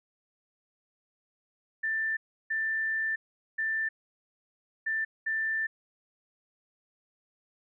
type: tone bursts at uneven times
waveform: sine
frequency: 1776 Hz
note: A6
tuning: 16 cents sharp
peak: -27 dBFS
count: 5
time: 1.83-2.17 / 2.5-3.16 / 3.58-3.89 / 4.86-5.05 / 5.26-5.67 s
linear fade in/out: 10 ms
effects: none